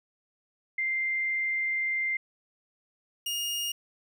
sine / sawtooth tone pair in turn, 2093 / 2850 Hz, C7 / F7, 0 / +34 cents, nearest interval perfect fourth, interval 534 cents, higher second, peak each -26 dBFS, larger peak neither, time 0.78-2.17 / 3.26-3.72 s, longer first, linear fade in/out 5 ms, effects none

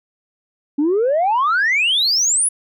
sine exponential sweep, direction up, 277.2 to 10548 Hz, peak -12 dBFS, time 0.78-2.49 s, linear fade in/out 10 ms, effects tanh soft clip ceiling -11 dBFS

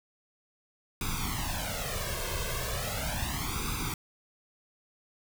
pink noise with flanger, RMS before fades -33 dBFS, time 1.01-3.94 s, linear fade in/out 2 ms, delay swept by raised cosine 0.81 to 1.91 ms, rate 0.37 Hz, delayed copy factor +0.95, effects none

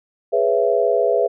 sine chord, C# minor seventh, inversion second, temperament equal with one note detuned, 415.3 / 493.9 / 554.4 / 667.3 Hz, G#4 / B4 / C#5 / E5, 0 / 0 / 0 / +21 cents, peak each -20 / -19 / -23 / -19 dBFS, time 0.32-1.28 s, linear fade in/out 20 ms, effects none

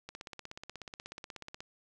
click train, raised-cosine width 0.2 ms, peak -26 dBFS, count 26, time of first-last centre 0.09-1.605 s, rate 16.5 Hz, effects none

